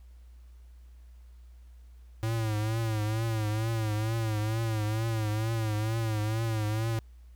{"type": "tone with vibrato", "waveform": "square", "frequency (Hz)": 110, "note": "A2", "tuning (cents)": 0, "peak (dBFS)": -28, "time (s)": [2.23, 6.99], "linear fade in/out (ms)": 0, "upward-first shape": "triangle", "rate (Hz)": 2.2, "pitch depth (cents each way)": 84, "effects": ["added 60 Hz sine -48 dBFS peak until 7.35 s", "pink hiss -70 dBFS RMS until 7.35 s"]}